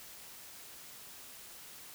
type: silence
effects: white hiss -51 dBFS RMS until 1.94 s